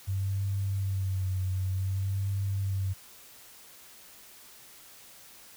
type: tone with vibrato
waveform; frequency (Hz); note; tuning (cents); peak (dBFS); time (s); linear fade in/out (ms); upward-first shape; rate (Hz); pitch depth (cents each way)
sine; 96; G2; -36; -27; 0.07-2.94; 20; sine; 0.54; 46
effects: white hiss -52 dBFS RMS until 5.56 s